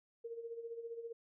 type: tone with tremolo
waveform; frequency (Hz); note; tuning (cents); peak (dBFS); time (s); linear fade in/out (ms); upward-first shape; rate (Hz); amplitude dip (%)
sine; 463.1; A#4; -11; -40; 0.24-1.13; 10; sine; 15; 65
effects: none